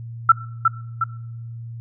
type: tone with echo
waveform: sine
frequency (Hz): 1338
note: E6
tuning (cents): +25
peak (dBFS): -6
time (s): 0.29-0.32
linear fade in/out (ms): 5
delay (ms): 360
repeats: 2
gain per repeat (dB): -5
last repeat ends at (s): 1.04
effects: noise-tail reverb RT60 0.9 s tail -23 dB re dry + added 116 Hz sine -31 dBFS peak until 1.8 s